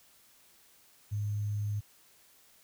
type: tone with sample-and-hold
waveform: sine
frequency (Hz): 103.83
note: G#2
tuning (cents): 0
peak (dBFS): -30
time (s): 1.11-1.81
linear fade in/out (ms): 20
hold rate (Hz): 6300
effects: white hiss -62 dBFS RMS until 2.63 s